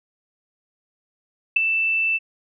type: tone with ADSR envelope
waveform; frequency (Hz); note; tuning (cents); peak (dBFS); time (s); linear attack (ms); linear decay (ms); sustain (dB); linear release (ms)
sine; 2655; E7; +12; -9; 1.56-2.19; 8; 6; -9; 31
effects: none